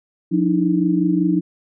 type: tone cluster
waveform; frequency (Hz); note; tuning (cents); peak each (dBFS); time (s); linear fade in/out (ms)
sine; 177.1 / 294.9 / 320.2; F3 / D4 / D#4; +24 / +7 / +50; -19; 0.31-1.41; 20
effects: none